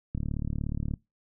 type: click train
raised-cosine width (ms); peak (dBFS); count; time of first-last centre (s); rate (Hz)
5; -19; 30; 0.15-0.938; 36.8
effects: noise-tail reverb RT60 0.2 s tail -22 dB re dry